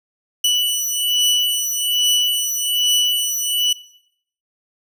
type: beating tone pair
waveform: sawtooth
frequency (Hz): 2960 / 2961.2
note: F#7 / F#7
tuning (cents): 0 / +1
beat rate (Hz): 1.2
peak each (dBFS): -16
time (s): 0.44-3.73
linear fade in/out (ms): 5
effects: noise-tail reverb RT60 0.7 s tail -18 dB re dry